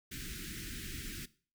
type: band-stop noise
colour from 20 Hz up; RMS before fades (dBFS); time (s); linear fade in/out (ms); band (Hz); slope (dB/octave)
pink; -43; 0.11-1.26; 10; 370 to 1500; 48
effects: noise-tail reverb RT60 0.4 s tail -18 dB re dry